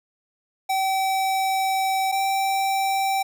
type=tone pair in turn; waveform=square; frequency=768 / 777.4 Hz; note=G5 / G5; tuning=-36 / -15 cents; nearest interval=unison; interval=21 cents; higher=second; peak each=-21 dBFS; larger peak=neither; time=0.69-2.12 / 2.12-3.23 s; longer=first; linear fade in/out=10 ms; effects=none